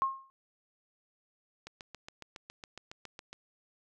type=tone with exponential decay; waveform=sine; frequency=1073 Hz; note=C6; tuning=43 cents sharp; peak=-23 dBFS; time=0.02-0.3 s; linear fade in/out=0 ms; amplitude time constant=60 ms
type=click train; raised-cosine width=0.2 ms; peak=-27 dBFS; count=13; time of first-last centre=1.67-3.33 s; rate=7.23 Hz
effects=none